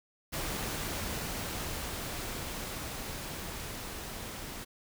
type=noise with level ramp; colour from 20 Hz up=pink; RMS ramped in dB=-35 to -42 dBFS; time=0.32-4.65 s; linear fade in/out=20 ms; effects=none